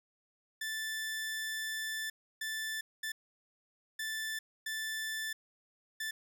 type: tone bursts at uneven times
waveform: sawtooth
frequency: 1760 Hz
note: A6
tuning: in tune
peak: -32 dBFS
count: 6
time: 0.61-2.1 / 2.41-2.81 / 3.03-3.12 / 3.99-4.39 / 4.66-5.33 / 6-6.11 s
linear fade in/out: 5 ms
effects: none